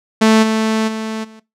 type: tone with level steps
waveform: sawtooth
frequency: 220 Hz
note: A3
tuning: in tune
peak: -4 / -10 / -17 / -34 dBFS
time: 0.21-1.4 s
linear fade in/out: 10 ms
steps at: 0.42 / 0.87 / 1.23 s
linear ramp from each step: 20 ms
effects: noise-tail reverb RT60 0.2 s tail -19 dB re dry + low-pass 8000 Hz 12 dB/octave